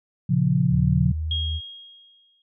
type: chord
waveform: sine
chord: Bb minor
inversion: none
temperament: equal with one note detuned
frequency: 116.54 / 138.59 / 176.03 Hz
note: Bb2 / Db3 / F3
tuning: 0 / 0 / +14 cents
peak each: -25 / -20 / -21 dBFS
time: 0.29-1.12 s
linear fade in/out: 10 ms
type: tone with pitch glide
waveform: sine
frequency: 77.78 to 78.96 Hz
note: D#2 to D#2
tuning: 0 to +26 cents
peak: -24 dBFS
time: 0.69-1.61 s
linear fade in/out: 50 ms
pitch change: +26 cents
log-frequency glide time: 0.97-1.33 s
type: tone with exponential decay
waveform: sine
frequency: 3266 Hz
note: G#7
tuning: 30 cents flat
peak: -23 dBFS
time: 1.31-2.42 s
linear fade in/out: 2 ms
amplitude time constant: 240 ms
effects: none